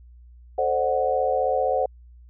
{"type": "chord", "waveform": "sine", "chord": "D dominant seventh", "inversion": "second", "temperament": "equal with one note detuned", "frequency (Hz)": [440, 523.3, 598.6, 740], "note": ["A4", "C5", "D5", "F#5"], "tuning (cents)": [0, 0, 33, 0], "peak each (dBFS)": [-29, -23, -28, -24], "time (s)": [0.58, 1.86], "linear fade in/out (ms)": 5, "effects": ["added 60 Hz sine -45 dBFS peak until 2.29 s"]}